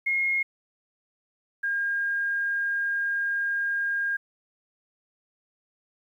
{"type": "tone pair in turn", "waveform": "sine", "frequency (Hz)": [2151, 1615.3], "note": ["C7", "G#6"], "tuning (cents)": [47, -49], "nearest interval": "perfect fourth", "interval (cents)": 496, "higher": "first", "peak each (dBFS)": [-22, -24], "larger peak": "first", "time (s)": [[0.06, 0.43], [1.63, 4.17]], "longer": "second", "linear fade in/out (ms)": 10, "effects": ["10-bit"]}